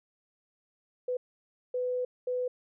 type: tone bursts at uneven times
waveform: sine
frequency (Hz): 499.5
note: B4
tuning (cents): +20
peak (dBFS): -28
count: 3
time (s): 1.08-1.17 / 1.74-2.05 / 2.27-2.48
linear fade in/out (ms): 5
effects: none